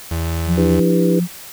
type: tone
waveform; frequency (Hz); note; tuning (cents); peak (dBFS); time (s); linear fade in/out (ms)
35% pulse; 82.41; E2; 0; -17; 0.11-0.8; 5
type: tone with pitch glide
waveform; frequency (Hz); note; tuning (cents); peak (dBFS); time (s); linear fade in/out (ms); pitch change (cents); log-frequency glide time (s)
sine; 174.61 to 176.03; F3 to F3; 0 to +14; -15; 0.46-1.28; 50; +14; 0.7-1.05
type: chord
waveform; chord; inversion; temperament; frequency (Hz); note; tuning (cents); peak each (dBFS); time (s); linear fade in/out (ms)
sine; E minor seventh; third; just; 296.7 / 329.6 / 395.6 / 494.4; D4 / E4 / G4 / B4; +18 / 0 / +16 / +2; -20; 0.57-1.2; 10
effects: white hiss -36 dBFS RMS until 1.52 s